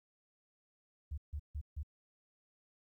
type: tone bursts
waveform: sine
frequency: 73.42 Hz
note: D2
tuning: in tune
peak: -37 dBFS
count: 4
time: 1.11-1.832 s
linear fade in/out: 10 ms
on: 68 ms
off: 150 ms
effects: 13-bit